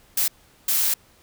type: noise bursts at uneven times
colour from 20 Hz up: blue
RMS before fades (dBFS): -21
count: 2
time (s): 0.17-0.28 / 0.68-0.94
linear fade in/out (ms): 5
effects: pink hiss -56 dBFS RMS until 1.22 s